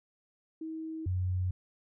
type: tone pair in turn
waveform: sine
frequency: 319.6 / 91.62 Hz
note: D#4 / F#2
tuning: +47 / -17 cents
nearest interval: octave + minor seventh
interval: 2164 cents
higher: first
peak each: -36 / -28 dBFS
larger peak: second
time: 0.61-1.06 / 1.06-1.51 s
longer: neither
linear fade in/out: 5 ms
effects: none